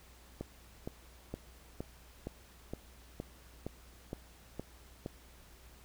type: click train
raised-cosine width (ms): 2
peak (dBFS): -25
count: 11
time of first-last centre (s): 0.41-5.061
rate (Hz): 2.15
effects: added 60 Hz sine -58 dBFS peak until 5.84 s + pink hiss -60 dBFS RMS until 5.84 s